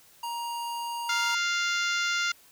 square tone, 941 Hz, A#5, 16 cents sharp, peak -32 dBFS, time 0.23-1.35 s, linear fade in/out 5 ms
harmonic tone, 698.5 Hz, F5, in tune, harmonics 2 / 3 / 4 / 5 / 6 / 7 / 8 / 9 / 10, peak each -28 / -32 / -34 / -36 / -38 / -39 / -40 / -41 / -42 dBFS, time 1.09-2.32 s, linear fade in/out 5 ms
effects white hiss -57 dBFS RMS until 2.51 s

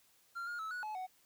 triangle tone with pitch steps, 1383 / 1422 / 1303 / 1467 / 857 / 744 Hz, F6 / F6 / E6 / F#6 / A5 / F#5, -17 / +31 / -20 / -15 / -46 / +9 cents, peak -37 dBFS, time 0.35-1.07 s, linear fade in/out 20 ms, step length 120 ms, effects white hiss -69 dBFS RMS until 1.25 s

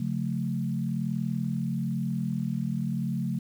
sine chord, Db augmented, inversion none, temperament equal with one note detuned, 138.59 / 178.9 / 220 Hz, Db3 / F3 / A3, 0 / +42 / 0 cents, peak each -31 dBFS, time 0-3.39 s, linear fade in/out 5 ms, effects 9-bit

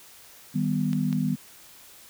sine chord, Eb augmented, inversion none, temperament equal, 155.56 / 196 / 246.9 Hz, Eb3 / G3 / B3, 0 / 0 / 0 cents, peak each -27 dBFS, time 0.54-1.36 s, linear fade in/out 20 ms
clicks, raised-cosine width 0.2 ms, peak -22 dBFS, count 2, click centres 0.931 / 1.128 s
effects white hiss -50 dBFS RMS until 2.09 s

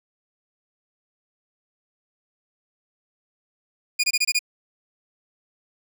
20% pulse tone bursts, 2438 Hz, D#7, 36 cents flat, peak -13 dBFS, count 6, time 3.99-4.392 s, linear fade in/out 10 ms, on 47 ms, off 24 ms, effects none

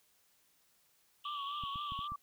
white band-pass noise, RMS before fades -47 dBFS, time 1.24-2.08 s, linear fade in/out 10 ms, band 2900 to 3400 Hz, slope 96 dB/octave
sine tone with vibrato, 1147 Hz, D6, 41 cents flat, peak -38 dBFS, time 1.25-2.16 s, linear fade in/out 5 ms, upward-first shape sine, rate 3.9 Hz, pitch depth 58 cents each way
clicks, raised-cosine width 5 ms, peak -35 dBFS, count 5, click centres 1.637 / 1.758 / 1.921 / 1.991 / 2.12 s
effects white hiss -71 dBFS RMS until 2.22 s

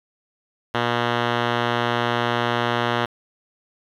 5% pulse tone with low-pass filter, 120 Hz, B2, 49 cents flat, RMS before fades -22 dBFS, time 0.74-3.06 s, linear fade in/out 10 ms, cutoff 2700 Hz, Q 2.1, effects 8-bit

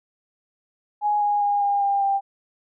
sine tone with pitch steps, 833 / 824.4 / 815.9 / 807.4 / 799.1 / 790.8 Hz, G#5 / G#5 / G#5 / G#5 / G5 / G5, +5 / -13 / -31 / -49 / +33 / +15 cents, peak -18 dBFS, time 1.01-2.21 s, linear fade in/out 50 ms, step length 200 ms, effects none

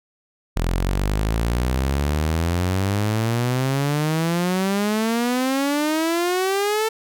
sawtooth exponential sweep, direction up, 41.2 to 446.9 Hz, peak -15 dBFS, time 0.56-6.89 s, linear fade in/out 10 ms, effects none

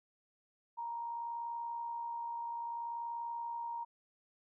sine tone with amplitude modulation, 936 Hz, A#5, 7 cents sharp, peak -36 dBFS, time 0.77-3.85 s, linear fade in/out 20 ms, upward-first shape sine, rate 60.6 Hz, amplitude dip 35%, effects none

